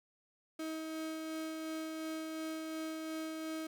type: tone with tremolo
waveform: 35% pulse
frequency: 317.7 Hz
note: D#4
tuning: 36 cents sharp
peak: -36 dBFS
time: 0.59-3.67 s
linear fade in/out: 5 ms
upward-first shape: sine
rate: 2.8 Hz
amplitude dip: 25%
effects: none